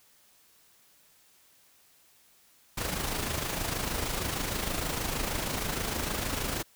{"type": "noise with amplitude modulation", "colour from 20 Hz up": "pink", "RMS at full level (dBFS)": -30, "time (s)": [2.77, 6.63], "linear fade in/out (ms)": 10, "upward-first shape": "sine", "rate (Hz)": 26.4, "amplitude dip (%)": 50, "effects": ["white hiss -62 dBFS RMS until 6.75 s"]}